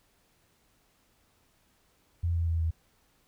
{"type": "tone with pitch steps", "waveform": "sine", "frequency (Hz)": [85.2, 83.88, 82.58, 81.31], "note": ["F2", "E2", "E2", "E2"], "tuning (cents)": [-42, 31, 4, -23], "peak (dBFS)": -25, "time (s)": [2.23, 2.71], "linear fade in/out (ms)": 10, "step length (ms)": 120, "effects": ["pink hiss -68 dBFS RMS until 3.27 s"]}